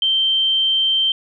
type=tone; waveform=sine; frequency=3130 Hz; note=G7; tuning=3 cents flat; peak=-14 dBFS; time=0.02-1.12 s; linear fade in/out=2 ms; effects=none